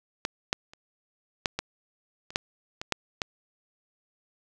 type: clicks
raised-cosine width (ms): 0.2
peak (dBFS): -10 / -7 / -30 / -7 / -12 / -26 / -6 / -17 / -7 / -10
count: 10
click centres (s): 0.251 / 0.529 / 0.735 / 1.458 / 1.59 / 2.305 / 2.359 / 2.815 / 2.923 / 3.218
effects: none